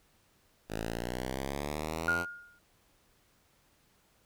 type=exponential sweep; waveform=5% pulse; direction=up; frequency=52.8 to 88.6 Hz; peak=-23 dBFS; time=0.68-2.26 s; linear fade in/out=50 ms
type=tone with exponential decay; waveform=sine; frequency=1422 Hz; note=F6; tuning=31 cents sharp; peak=-23 dBFS; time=2.08-2.59 s; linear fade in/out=2 ms; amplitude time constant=110 ms
effects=pink hiss -68 dBFS RMS until 4.25 s